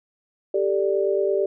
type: chord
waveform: sine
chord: G suspended second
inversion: none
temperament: just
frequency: 392 / 441 / 588 Hz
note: G4 / A4 / D5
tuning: 0 / +4 / +2 cents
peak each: -21 / -26 / -24 dBFS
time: 0.54-1.46 s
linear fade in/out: 5 ms
effects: none